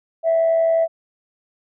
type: tone with amplitude modulation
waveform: sine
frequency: 658 Hz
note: E5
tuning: 3 cents flat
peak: -11 dBFS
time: 0.23-0.88 s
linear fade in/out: 50 ms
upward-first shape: sine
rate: 91.3 Hz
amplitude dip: 40%
effects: tanh soft clip ceiling -10 dBFS